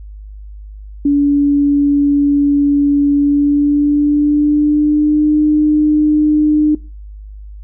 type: tone with pitch glide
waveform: sine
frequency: 286 to 302.5 Hz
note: D4 to D#4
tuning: -46 to -49 cents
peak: -8 dBFS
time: 1.05-6.75 s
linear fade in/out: 5 ms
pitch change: +97 cents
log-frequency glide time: 3.15-5.34 s
effects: noise-tail reverb RT60 0.3 s tail -21 dB re dry + added 51 Hz sine -29 dBFS peak until 7.63 s